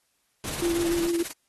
pink noise, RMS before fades -36 dBFS, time 0.44-1.07 s, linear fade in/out 0 ms
white noise with tremolo, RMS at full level -32 dBFS, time 0.47-1.32 s, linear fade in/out 10 ms, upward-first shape sine, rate 18 Hz, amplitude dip 90%
sine tone with vibrato, 340 Hz, F4, 46 cents flat, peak -23 dBFS, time 0.62-1.23 s, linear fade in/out 5 ms, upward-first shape triangle, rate 6.8 Hz, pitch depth 27 cents each way
effects white hiss -71 dBFS RMS until 1.48 s + AAC 32 kbps

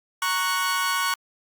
sawtooth chord, F# major, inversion first, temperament equal, 932.3 / 1108.7 / 1480 Hz, A#5 / C#6 / F#6, 0 / 0 / 0 cents, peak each -27 / -21 / -23 dBFS, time 0.22-1.14 s, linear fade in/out 2 ms, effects Opus 48 kbps

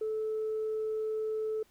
sine tone, 435.5 Hz, A4, 18 cents flat, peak -29 dBFS, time 0.01-1.63 s, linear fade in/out 5 ms, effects tanh soft clip ceiling -27 dBFS + pink hiss -66 dBFS RMS until 1.7 s

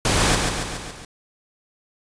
pink noise with echo, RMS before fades -19 dBFS, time 0.05-0.35 s, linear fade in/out 2 ms, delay 140 ms, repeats 5, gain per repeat -4 dB, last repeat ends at 1.05 s, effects resampled to 22050 Hz

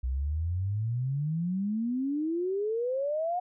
sine exponential sweep, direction up, 61.1 to 732 Hz, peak -27 dBFS, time 0.03-3.4 s, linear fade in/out 10 ms, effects none

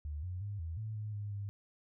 sine tone with pitch steps, 74.4 / 90.6 / 102.1 / 81.9 / 109 / 106.3 / 103.2 / 101.2 Hz, D2 / F#2 / G#2 / E2 / A2 / G#2 / G#2 / G#2, +23 / -36 / -29 / -11 / -16 / +41 / -10 / -44 cents, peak -37 dBFS, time 0.05-1.49 s, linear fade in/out 0 ms, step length 180 ms, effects none

